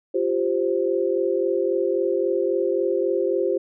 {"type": "chord", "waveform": "sine", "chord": "F suspended second", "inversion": "none", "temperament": "just", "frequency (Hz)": [349.2, 392.9, 523.8], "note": ["F4", "G4", "C5"], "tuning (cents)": [0, 4, 2], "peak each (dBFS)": [-24, -23, -24], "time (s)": [0.14, 3.58], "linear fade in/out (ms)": 10, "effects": []}